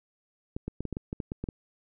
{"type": "clicks", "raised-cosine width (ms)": 3, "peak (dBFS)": -20, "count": 11, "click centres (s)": [0.565, 0.68, 0.806, 0.853, 0.927, 0.969, 1.129, 1.202, 1.319, 1.44, 1.488], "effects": []}